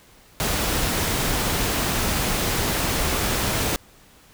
pink noise, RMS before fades -23 dBFS, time 0.4-3.76 s, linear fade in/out 0 ms, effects pink hiss -52 dBFS RMS until 4.33 s

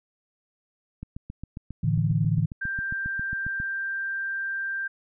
click train, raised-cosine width 5 ms, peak -23 dBFS, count 20, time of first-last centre 1.03-3.601 s, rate 7.39 Hz
sine chord, A suspended fourth, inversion none, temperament equal, 110 / 146.83 / 164.81 Hz, A2 / D3 / E3, 0 / 0 / 0 cents, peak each -25 dBFS, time 1.83-2.46 s, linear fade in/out 10 ms
sine tone, 1580 Hz, G6, 13 cents sharp, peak -27 dBFS, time 2.61-4.88 s, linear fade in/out 10 ms
effects none

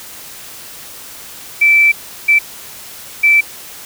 sine tone bursts at uneven times, 2326 Hz, D7, 17 cents flat, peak -6 dBFS, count 3, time 1.61-1.92 / 2.28-2.39 / 3.23-3.41 s, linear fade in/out 10 ms, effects white hiss -33 dBFS RMS until 3.85 s

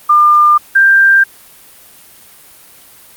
sine tone pair in turn, 1200 / 1584.3 Hz, D6 / G6, +37 / +18 cents, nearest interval perfect fourth, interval 481 cents, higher second, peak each -4 dBFS, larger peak neither, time 0.09-0.58 / 0.75-1.24 s, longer neither, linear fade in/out 10 ms, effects white hiss -40 dBFS RMS until 3.16 s + Opus 32 kbps

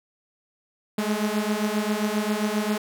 sawtooth beating tone pair, 207.7 / 215.2 Hz, G#3 / A3, 0 / -38 cents, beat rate 7.5 Hz, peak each -22 dBFS, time 0.98-2.78 s, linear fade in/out 5 ms, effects none

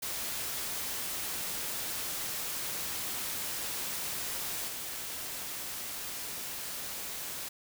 white noise with level steps, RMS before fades -36 / -39 dBFS, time 0.02-7.49 s, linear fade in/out 10 ms, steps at 4.67 s, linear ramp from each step 20 ms, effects none

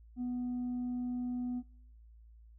sine tone with tanh clipping, 246.9 Hz, B3, in tune, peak -34 dBFS, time 0.16-1.63 s, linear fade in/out 50 ms, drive 1 dB, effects noise-tail reverb RT60 0.7 s tail -24 dB re dry + added 56 Hz sine -54 dBFS peak until 2.58 s

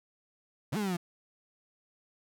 35% pulse exponential two-way sweep, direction up then down, 110.9 to 220 to 168.7 Hz, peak -28 dBFS, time 0.72-0.97 s, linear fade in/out 10 ms, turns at 0.77 s, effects none

